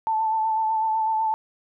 sine tone with vibrato, 881 Hz, A5, 2 cents sharp, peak -20 dBFS, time 0.07-1.34 s, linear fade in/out 0 ms, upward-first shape sine, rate 8 Hz, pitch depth 25 cents each way, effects none

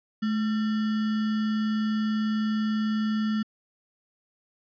sine tone with sample-and-hold, 215.8 Hz, A3, 33 cents flat, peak -23 dBFS, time 0.22-3.43 s, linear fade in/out 10 ms, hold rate 1575 Hz, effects resampled to 11025 Hz

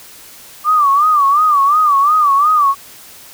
sine tone with vibrato, 1174.7 Hz, D6, in tune, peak -8 dBFS, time 0.64-2.75 s, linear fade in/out 50 ms, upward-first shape sine, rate 2.8 Hz, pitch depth 120 cents each way, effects white hiss -38 dBFS RMS until 3.33 s

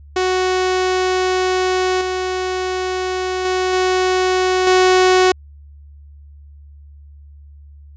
sawtooth tone with level steps, 370 Hz, F#4, in tune, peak -11 / -15 / -12 / -10 / -6 dBFS, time 0.16-5.32 s, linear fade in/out 5 ms, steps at 2.01 / 3.45 / 3.73 / 4.67 s, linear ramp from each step 2 ms, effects added 72 Hz sine -38 dBFS peak until 7.96 s + resampled to 16000 Hz

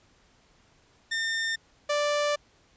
sawtooth tone pair in turn, 1810 / 587.2 Hz, A6 / D5, +48 / 0 cents, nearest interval octave + perfect fifth, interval 1948 cents, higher first, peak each -23 / -20 dBFS, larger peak second, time 1.11-1.56 / 1.89-2.36 s, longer second, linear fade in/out 10 ms, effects pink hiss -62 dBFS RMS until 2.76 s + resampled to 16000 Hz

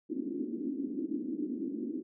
white band-pass noise, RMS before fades -36 dBFS, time 0.09-2.03 s, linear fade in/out 20 ms, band 240 to 320 Hz, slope 48 dB/octave, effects none

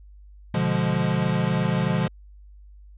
square chord, B diminished seventh, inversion none, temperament equal, 123.47 / 146.83 / 174.61 / 207.7 Hz, B2 / D3 / F3 / Ab3, 0 / 0 / 0 / 0 cents, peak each -28 / -27 / -25 / -29 dBFS, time 0.54-2.08 s, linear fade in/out 5 ms, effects added 50 Hz sine -44 dBFS peak until 2.97 s + resampled to 8000 Hz

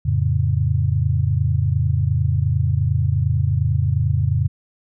sine chord, F augmented, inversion none, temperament equal, 87.31 / 110 / 138.59 Hz, F2 / A2 / C#3, 0 / 0 / 0 cents, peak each -20 dBFS, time 0.05-4.48 s, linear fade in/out 10 ms, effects none

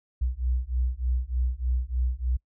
sine beating tone pair, 60.6 / 63.9 Hz, B1 / C2, -32 / -40 cents, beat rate 3.3 Hz, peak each -27 dBFS, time 0.21-2.37 s, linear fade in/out 10 ms, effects noise-tail reverb RT60 0.1 s tail -25 dB re dry

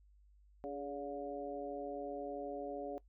harmonic tone with a mistuned harmonic, 142.8 Hz, D3, 48 cents flat, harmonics 2 / 3 / 4 / 5, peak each -46 / -45 / -44 / -47 dBFS, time 0.64-2.98 s, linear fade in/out 0 ms, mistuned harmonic 3, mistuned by -50 cents, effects noise-tail reverb RT60 0.1 s tail -20 dB re dry + added 50 Hz sine -62 dBFS peak until 3.08 s

